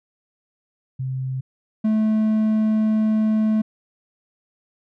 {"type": "tone pair in turn", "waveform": ["sine", "triangle"], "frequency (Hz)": [130.81, 217], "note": ["C3", "A3"], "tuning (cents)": [0, -24], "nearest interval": "major sixth", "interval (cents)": 876, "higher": "second", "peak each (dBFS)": [-23, -14], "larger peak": "second", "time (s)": [[0.99, 1.41], [1.84, 3.62]], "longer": "second", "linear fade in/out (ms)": 10, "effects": []}